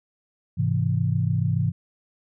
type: chord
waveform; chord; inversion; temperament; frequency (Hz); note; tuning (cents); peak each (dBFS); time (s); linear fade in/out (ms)
sine; Ab augmented; none; equal; 103.83 / 130.81 / 164.81; Ab2 / C3 / E3; 0 / 0 / 0; -24 / -24 / -25; 0.57-1.72; 20
effects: none